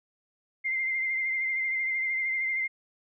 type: tone with vibrato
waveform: sine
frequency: 2093 Hz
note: C7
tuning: in tune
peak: -26 dBFS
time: 0.64-2.68 s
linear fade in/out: 20 ms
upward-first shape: triangle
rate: 13 Hz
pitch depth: 36 cents each way
effects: none